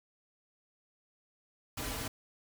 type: noise with comb filter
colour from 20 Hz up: pink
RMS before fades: -38 dBFS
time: 1.77-2.08 s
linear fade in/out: 5 ms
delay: 5.5 ms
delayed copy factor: -1
effects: none